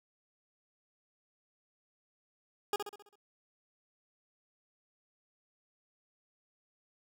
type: tone with echo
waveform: 20% pulse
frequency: 410.9 Hz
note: G#4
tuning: 18 cents flat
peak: -24 dBFS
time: 2.73-2.76 s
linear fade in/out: 2 ms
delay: 66 ms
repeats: 6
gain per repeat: -6 dB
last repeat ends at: 3.156 s
effects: none